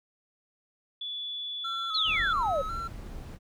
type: tone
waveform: sine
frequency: 3441 Hz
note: A7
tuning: 39 cents flat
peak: -33 dBFS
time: 1.01-2.33 s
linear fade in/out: 5 ms
type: tone with vibrato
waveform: triangle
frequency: 1318.5 Hz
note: E6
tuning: in tune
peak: -31 dBFS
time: 1.64-2.88 s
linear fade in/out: 10 ms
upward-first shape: square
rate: 1.9 Hz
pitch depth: 47 cents each way
type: exponential sweep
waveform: sine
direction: down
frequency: 4435 to 521 Hz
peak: -25 dBFS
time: 1.94-2.62 s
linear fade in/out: 10 ms
type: noise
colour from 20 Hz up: brown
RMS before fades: -40 dBFS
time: 2.04-3.39 s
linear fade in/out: 50 ms
effects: none